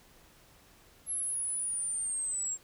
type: linear sweep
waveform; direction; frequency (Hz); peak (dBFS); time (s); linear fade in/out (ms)
sine; down; 11175 to 7459; -31; 1.06-2.58; 50
effects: pink hiss -60 dBFS RMS until 2.63 s